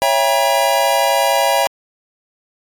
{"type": "chord", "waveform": "square", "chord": "C# diminished seventh", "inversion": "none", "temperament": "just", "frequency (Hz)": [554.4, 665.2, 798.3, 957.9], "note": ["C#5", "E5", "G5", "Bb5"], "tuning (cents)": [0, 16, 31, 47], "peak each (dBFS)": -19, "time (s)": [0.02, 1.67], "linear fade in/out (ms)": 0, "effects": ["AAC 64 kbps"]}